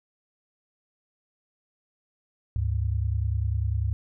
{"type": "tone pair together", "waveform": "sine", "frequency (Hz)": [72.9, 103], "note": ["D2", "G#2"], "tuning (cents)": [-12, -14], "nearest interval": "tritone", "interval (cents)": 598, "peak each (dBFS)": -26, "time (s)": [2.56, 3.93], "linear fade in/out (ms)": 0, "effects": []}